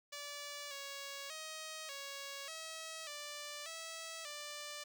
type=tone with pitch steps; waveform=5% pulse; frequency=579 / 557 / 630 / 556 / 643 / 588 / 652 / 590 Hz; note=D5 / C#5 / D#5 / C#5 / E5 / D5 / E5 / D5; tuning=-25 / +8 / +21 / +5 / -43 / +2 / -19 / +8 cents; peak=-33 dBFS; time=0.12-4.84 s; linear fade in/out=10 ms; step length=590 ms; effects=none